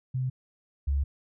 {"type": "tone pair in turn", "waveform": "sine", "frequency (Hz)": [128.9, 69.84], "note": ["C3", "C#2"], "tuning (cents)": [-26, 14], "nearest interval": "major seventh", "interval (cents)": 1060, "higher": "first", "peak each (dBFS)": [-26, -23], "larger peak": "second", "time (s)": [[0.14, 0.3], [0.87, 1.04]], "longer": "second", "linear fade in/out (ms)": 10, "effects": []}